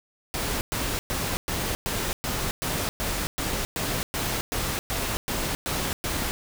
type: noise bursts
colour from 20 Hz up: pink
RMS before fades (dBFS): -28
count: 16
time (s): 0.34-6.31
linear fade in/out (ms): 0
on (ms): 270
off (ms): 110
effects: none